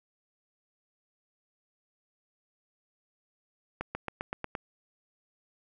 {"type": "accelerating click train", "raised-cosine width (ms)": 0.5, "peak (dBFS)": -18, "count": 7, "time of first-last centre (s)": [3.81, 4.552], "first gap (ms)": 140, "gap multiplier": 0.95, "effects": []}